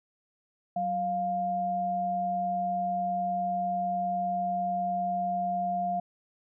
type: tone pair together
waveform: sine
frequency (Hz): 187.3 / 702.1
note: F#3 / F5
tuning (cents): +21 / +9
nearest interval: octave + major seventh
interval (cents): 2288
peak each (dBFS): -36 / -27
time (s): 0.76-6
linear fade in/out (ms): 5
effects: none